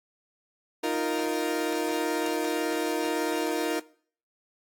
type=chord; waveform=30% pulse; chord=Eb suspended second; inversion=none; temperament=equal; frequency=311.1 / 349.2 / 466.2 Hz; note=Eb4 / F4 / Bb4; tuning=0 / 0 / 0 cents; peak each=-28 dBFS; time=0.83-3.8 s; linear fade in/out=10 ms; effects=noise-tail reverb RT60 0.5 s tail -20 dB re dry + AAC 64 kbps